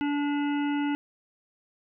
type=harmonic tone; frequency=289.1 Hz; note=D4; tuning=27 cents flat; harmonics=1 / 3 / 5 / 7 / 9 / 10; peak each=-25 / -35 / -39 / -42 / -44 / -45 dBFS; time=0.01-0.95 s; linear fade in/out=0 ms; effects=none